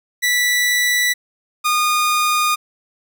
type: tone pair in turn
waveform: sawtooth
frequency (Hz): 1966 / 1223.8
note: B6 / D#6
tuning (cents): -8 / -29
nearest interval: minor sixth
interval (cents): 821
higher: first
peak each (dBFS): -11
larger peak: neither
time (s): 0.22-1.14 / 1.64-2.56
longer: neither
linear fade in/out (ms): 20
effects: none